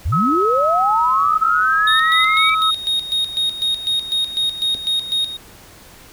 sine linear sweep, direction up, 59.1 to 2334 Hz, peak -16 dBFS, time 0.05-2.55 s, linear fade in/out 10 ms
sine tone, 1284 Hz, E6, 46 cents flat, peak -15 dBFS, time 0.12-2.71 s, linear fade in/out 10 ms
triangle tone with tremolo, 3729 Hz, A#7, in tune, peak -14 dBFS, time 1.87-5.37 s, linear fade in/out 5 ms, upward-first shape square, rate 4 Hz, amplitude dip 70%
click, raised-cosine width 2 ms, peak -23 dBFS, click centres 4.75 s
effects pink hiss -43 dBFS RMS until 6.12 s

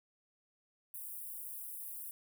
white high-pass noise, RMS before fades -45 dBFS, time 0.94-2.11 s, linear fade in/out 0 ms, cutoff 9400 Hz, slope 48 dB/octave, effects none

